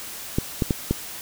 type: clicks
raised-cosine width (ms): 3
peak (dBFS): -7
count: 4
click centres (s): 0.385 / 0.622 / 0.708 / 0.91
effects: white hiss -36 dBFS RMS until 1.21 s